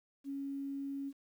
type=tone with quantisation; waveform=sine; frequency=276.9 Hz; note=C#4; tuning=2 cents flat; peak=-37 dBFS; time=0.24-1.13 s; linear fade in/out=50 ms; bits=11; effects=none